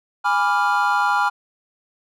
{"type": "chord", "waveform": "triangle", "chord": "G# diminished seventh", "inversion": "none", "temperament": "equal with one note detuned", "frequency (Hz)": [823.9, 987.8, 1174.7, 1396.9], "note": ["G#5", "B5", "D6", "F6"], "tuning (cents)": [-14, 0, 0, 0], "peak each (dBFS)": [-19, -20, -23, -19], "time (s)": [0.24, 1.3], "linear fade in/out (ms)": 20, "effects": []}